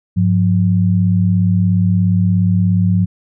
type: tone pair together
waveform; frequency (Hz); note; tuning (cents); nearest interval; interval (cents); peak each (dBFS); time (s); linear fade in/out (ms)
sine; 101.6 / 178.59; G#2 / F3; -38 / +39; minor seventh; 977; -13; 0.16-3.06; 20
effects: none